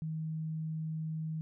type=tone; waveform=sine; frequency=158.3 Hz; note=D#3; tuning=30 cents sharp; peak=-34 dBFS; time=0.02-1.41 s; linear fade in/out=0 ms; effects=none